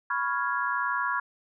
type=chord; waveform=sine; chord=C# dominant seventh; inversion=third; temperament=equal; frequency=987.8 / 1108.7 / 1396.9 / 1661.2 Hz; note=B5 / C#6 / E#6 / G#6; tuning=0 / 0 / 0 / 0 cents; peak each=-31 dBFS; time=0.1-1.2 s; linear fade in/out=5 ms; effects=none